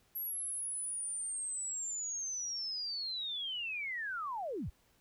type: linear sweep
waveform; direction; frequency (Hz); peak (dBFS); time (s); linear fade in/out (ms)
sine; down; 11680 to 36.71; -36; 0.15-4.7; 10
effects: pink hiss -70 dBFS RMS until 5 s